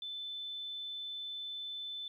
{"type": "tone", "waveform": "sine", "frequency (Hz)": 3520, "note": "A7", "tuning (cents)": 0, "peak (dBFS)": -39, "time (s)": [0.02, 2.08], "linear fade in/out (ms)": 2, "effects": ["12-bit"]}